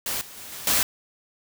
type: noise with level steps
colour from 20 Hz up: white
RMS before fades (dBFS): -28 / -43 / -40 / -37 / -21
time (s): 0.06-0.83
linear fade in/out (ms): 2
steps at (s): 0.21 / 0.37 / 0.52 / 0.67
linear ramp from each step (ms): 2
effects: none

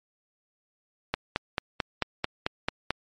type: click train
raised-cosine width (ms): 0.3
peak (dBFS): -9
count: 9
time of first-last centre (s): 1.14-2.906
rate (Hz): 4.53
effects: MP3 48 kbps

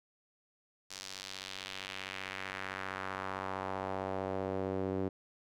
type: tone with band-pass filter sweep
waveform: sawtooth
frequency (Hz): 95.4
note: G2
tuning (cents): -47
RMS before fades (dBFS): -39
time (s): 0.9-5.09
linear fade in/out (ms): 10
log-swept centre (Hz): 5600 to 360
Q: 1.5
effects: none

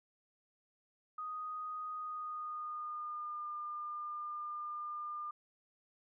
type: tone with pitch glide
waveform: sine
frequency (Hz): 1244.5 to 1203.5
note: D#6 to D6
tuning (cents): 0 to +42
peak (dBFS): -39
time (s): 1.18-5.31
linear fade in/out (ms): 5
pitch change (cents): -58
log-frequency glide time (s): 1.94-3.48
effects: none

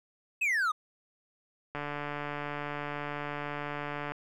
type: exponential sweep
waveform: triangle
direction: down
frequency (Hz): 2660 to 1189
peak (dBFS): -24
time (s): 0.41-0.72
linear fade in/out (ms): 10
type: click train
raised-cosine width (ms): 0.5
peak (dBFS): -21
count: 347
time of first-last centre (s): 1.75-4.12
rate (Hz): 146
effects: none

